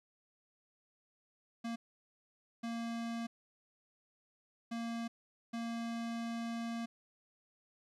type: tone bursts at uneven times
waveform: square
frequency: 231.6 Hz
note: A#3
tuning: 11 cents flat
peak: -38 dBFS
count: 4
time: 1.64-1.76 / 2.63-3.27 / 4.71-5.08 / 5.53-6.86 s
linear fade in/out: 10 ms
effects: low-pass 7000 Hz 12 dB/octave + 13-bit